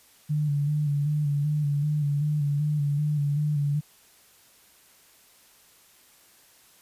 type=tone with vibrato; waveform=sine; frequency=146.9 Hz; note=D3; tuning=1 cent sharp; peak=-22 dBFS; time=0.29-3.81 s; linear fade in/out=20 ms; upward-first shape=square; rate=2.6 Hz; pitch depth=37 cents each way; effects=white hiss -57 dBFS RMS until 6.81 s + resampled to 32000 Hz